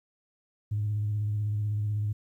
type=tone with vibrato; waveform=sine; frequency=104.9 Hz; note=G#2; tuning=18 cents sharp; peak=-25 dBFS; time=0.71-2.13 s; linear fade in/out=10 ms; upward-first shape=square; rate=16 Hz; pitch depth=25 cents each way; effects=tanh soft clip ceiling -22 dBFS + 11-bit